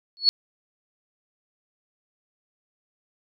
sine tone with exponential growth, 4383 Hz, C#8, 20 cents flat, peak -9 dBFS, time 0.17-0.29 s, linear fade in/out 0 ms, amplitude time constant 24 ms, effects none

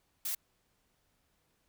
blue noise, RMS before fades -35 dBFS, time 0.25-0.35 s, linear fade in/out 5 ms, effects pink hiss -75 dBFS RMS until 1.68 s

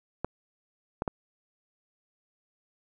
clicks, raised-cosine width 1 ms, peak -15 dBFS, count 3, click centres 0.246 / 1.021 / 1.078 s, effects none

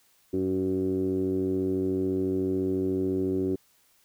10% pulse tone with low-pass filter, 94 Hz, F#2, 28 cents sharp, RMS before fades -27 dBFS, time 0.33-3.56 s, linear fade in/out 10 ms, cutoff 340 Hz, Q 8.7, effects white hiss -64 dBFS RMS until 4.04 s

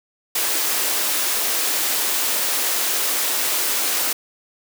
white high-pass noise, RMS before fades -21 dBFS, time 0.35-4.13 s, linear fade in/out 5 ms, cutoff 270 Hz, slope 24 dB/octave, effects none

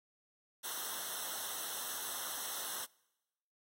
white noise with comb filter, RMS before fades -41 dBFS, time 0.63-2.86 s, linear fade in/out 20 ms, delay 0.42 ms, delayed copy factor -0.9, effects noise-tail reverb RT60 1.0 s tail -25 dB re dry + AAC 48 kbps

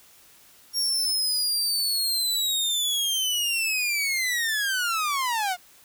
sawtooth linear sweep, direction down, 5588 to 697 Hz, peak -20 dBFS, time 0.73-5.57 s, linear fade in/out 50 ms, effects white hiss -54 dBFS RMS until 5.84 s

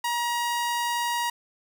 sawtooth tone, 951 Hz, A#5, 34 cents sharp, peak -21 dBFS, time 0.04-1.3 s, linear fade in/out 5 ms, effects none

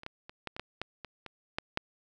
clicks, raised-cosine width 0.3 ms, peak -30 / -22 / -29 / -20 / -25 / -19 / -18 / -25 / -26 / -15 / -13 dBFS, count 11, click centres 0.034 / 0.064 / 0.295 / 0.473 / 0.565 / 0.596 / 0.816 / 1.047 / 1.263 / 1.585 / 1.774 s, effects none

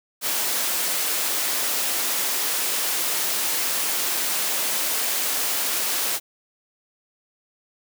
white high-pass noise, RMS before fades -24 dBFS, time 0.21-6.2 s, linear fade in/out 50 ms, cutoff 280 Hz, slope 12 dB/octave, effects none

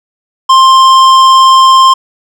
triangle tone with hard clipping, 1053 Hz, C6, 11 cents sharp, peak -3 dBFS, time 0.49-1.94 s, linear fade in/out 10 ms, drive 15 dB, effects none

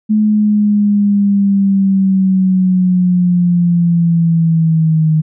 sine linear sweep, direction down, 214.5 to 155.56 Hz, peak -8 dBFS, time 0.09-5.22 s, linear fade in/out 20 ms, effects none

